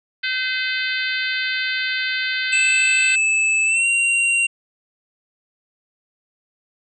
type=harmonic tone; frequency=513 Hz; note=C5; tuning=34 cents flat; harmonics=3 / 4 / 5 / 6 / 7 / 8 / 9; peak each=-24 / -26 / -28 / -30 / -31 / -32 / -33 dBFS; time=0.23-3.16 s; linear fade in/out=10 ms
type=tone with pitch glide; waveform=square; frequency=2618 to 2758 Hz; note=E7 to F7; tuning=-13 to -22 cents; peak=-16 dBFS; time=2.52-4.47 s; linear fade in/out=10 ms; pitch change=+91 cents; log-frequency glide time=3.65-3.86 s
effects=resampled to 24000 Hz